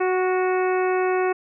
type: harmonic tone with a mistuned harmonic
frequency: 370 Hz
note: F#4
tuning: in tune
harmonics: 1 / 2 / 3 / 4 / 5 / 6 / 7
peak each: -20 / -26 / -30 / -32 / -34 / -36 / -37 dBFS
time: 0-1.33 s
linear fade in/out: 10 ms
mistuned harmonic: 4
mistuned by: -20 cents
effects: none